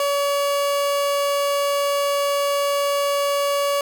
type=tone; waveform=30% pulse; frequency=567 Hz; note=C#5; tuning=39 cents sharp; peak=-16 dBFS; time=0-3.81 s; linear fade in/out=2 ms; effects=none